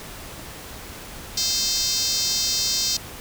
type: tone with high-pass filter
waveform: 5% pulse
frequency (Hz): 523.3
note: C5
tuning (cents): 0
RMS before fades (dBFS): -23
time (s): 1.37-2.97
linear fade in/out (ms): 5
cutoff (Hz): 4900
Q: 2.4
effects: pink hiss -38 dBFS RMS until 3.2 s

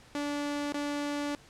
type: tone with dropouts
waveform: sawtooth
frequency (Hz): 290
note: D4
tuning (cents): -22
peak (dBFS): -27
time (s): 0.15-1.35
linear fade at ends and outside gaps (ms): 0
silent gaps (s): 0.723-0.744
effects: pink hiss -56 dBFS RMS until 1.49 s + low-pass 8000 Hz 12 dB/octave

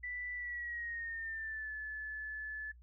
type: tone with pitch glide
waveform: sine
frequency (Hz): 1975.5 to 1729.7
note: B6 to A6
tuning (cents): 0 to -30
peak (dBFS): -39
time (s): 0.03-2.72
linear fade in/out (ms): 10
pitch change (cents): -230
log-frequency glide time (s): 0.34-1.72
effects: noise-tail reverb RT60 0.1 s tail -22 dB re dry + added 60 Hz sine -55 dBFS peak until 2.82 s

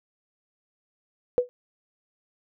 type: tone with exponential decay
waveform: sine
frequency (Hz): 493.5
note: B4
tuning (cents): -1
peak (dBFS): -13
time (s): 1.38-1.49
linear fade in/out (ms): 0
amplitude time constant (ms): 23
effects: none

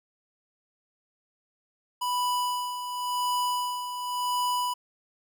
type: tone with tremolo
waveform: square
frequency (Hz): 988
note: B5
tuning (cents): 0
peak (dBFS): -25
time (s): 2.01-4.74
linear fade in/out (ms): 10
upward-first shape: sine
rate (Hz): 0.92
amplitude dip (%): 60
effects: none

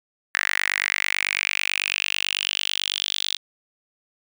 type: tone with high-pass filter sweep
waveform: sawtooth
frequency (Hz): 49.06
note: G1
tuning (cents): +2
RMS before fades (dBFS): -25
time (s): 0.34-3.37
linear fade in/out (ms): 10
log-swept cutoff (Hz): 1800 to 3600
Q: 5.5
effects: none

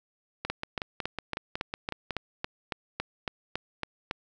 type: two click trains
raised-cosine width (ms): 0.3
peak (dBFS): -14 / -16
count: 14 / 10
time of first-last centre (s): 0.5-4.111 / 0.45-2.107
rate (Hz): 3.6 / 5.43
effects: none

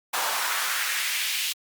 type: noise with high-pass filter sweep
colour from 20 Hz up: pink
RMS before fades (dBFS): -27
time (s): 0.13-1.53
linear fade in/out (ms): 10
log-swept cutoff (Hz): 830 to 3100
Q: 1.7
effects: Opus 48 kbps

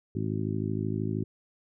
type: harmonic tone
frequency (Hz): 53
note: G#1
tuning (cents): +36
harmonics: 2 / 3 / 4 / 5 / 6 / 7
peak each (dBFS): -32 / -34 / -35 / -36 / -37 / -37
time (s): 0.15-1.24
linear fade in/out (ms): 5
effects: none

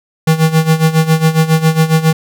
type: tone with tremolo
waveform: square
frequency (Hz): 159.7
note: D#3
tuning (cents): +45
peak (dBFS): -6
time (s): 0.27-2.13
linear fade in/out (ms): 5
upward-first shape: sine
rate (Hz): 7.3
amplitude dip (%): 80
effects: none

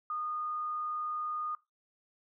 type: tone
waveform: sine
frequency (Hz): 1227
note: D#6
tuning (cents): -25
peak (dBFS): -33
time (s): 0.1-1.55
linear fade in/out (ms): 2
effects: noise-tail reverb RT60 0.2 s tail -18 dB re dry

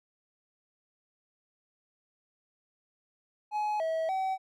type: tone with pitch steps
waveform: triangle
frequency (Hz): 844 / 646 / 762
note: G#5 / E5 / G5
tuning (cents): +28 / -35 / -49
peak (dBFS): -26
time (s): 3.51-4.38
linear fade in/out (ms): 50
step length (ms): 290
effects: none

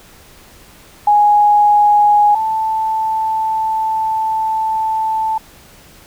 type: tone pair in turn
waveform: sine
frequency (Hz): 830.6 / 880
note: G#5 / A5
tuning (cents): 0 / 0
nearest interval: minor second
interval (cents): 100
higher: second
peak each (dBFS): -7 / -14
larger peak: first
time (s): 1.07-2.35 / 2.35-5.38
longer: second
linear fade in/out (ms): 5
effects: pink hiss -43 dBFS RMS until 6.06 s

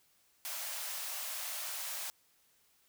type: high-pass noise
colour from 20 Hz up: white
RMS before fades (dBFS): -40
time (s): 0.45-2.1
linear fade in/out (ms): 0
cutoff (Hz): 550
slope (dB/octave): 96
effects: white hiss -70 dBFS RMS until 2.88 s

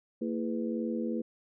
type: harmonic tone with a mistuned harmonic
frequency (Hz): 82.41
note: E2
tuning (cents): 0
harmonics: 3 / 4 / 5 / 6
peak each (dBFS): -32 / -36 / -40 / -38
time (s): 0.21-1.22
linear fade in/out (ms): 10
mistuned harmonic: 3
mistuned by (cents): -140
effects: none

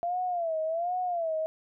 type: tone with vibrato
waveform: sine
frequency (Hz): 680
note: F5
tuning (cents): -46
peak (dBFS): -27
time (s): 0.03-1.46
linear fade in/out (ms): 0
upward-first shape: sine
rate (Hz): 1.3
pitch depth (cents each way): 130
effects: none

